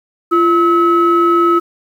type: tone pair together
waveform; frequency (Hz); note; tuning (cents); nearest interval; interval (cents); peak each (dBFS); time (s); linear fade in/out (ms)
sine; 343 / 1291; F4 / E6; -31 / -37; octave + major seventh; 2294; -10; 0.31-1.6; 20
effects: tanh soft clip ceiling -3 dBFS + 7-bit